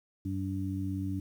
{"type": "harmonic tone", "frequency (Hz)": 95.9, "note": "G2", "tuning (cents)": -37, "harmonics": [1, 2, 3], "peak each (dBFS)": [-34, -38, -35], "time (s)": [0.25, 1.2], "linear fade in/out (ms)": 5, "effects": ["10-bit"]}